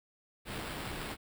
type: noise with sample-and-hold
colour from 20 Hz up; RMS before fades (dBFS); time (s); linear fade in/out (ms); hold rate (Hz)
pink; -40; 0.45-1.17; 50; 6300
effects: none